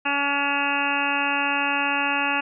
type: harmonic tone with a mistuned harmonic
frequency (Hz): 283.3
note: C#4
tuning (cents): +38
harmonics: 1 / 2 / 3 / 4 / 5 / 6 / 7 / 8 / 9 / 10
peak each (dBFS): -31 / -36 / -27 / -31 / -29 / -30 / -37 / -37 / -27 / -28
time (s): 0.05-2.41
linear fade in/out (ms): 10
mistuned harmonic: 10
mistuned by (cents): -42
effects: none